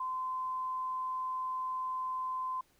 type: tone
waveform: sine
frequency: 1030 Hz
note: C6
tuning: 28 cents flat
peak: -33 dBFS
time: 0-2.61 s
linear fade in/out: 5 ms
effects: pink hiss -69 dBFS RMS until 2.79 s